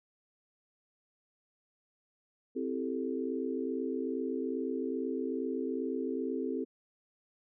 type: chord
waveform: sine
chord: A minor seventh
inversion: first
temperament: equal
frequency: 261.6 / 329.6 / 392 / 440 Hz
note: C4 / E4 / G4 / A4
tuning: 0 / 0 / 0 / 0 cents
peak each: -35 / -39 / -38 / -38 dBFS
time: 2.55-6.65 s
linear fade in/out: 20 ms
effects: none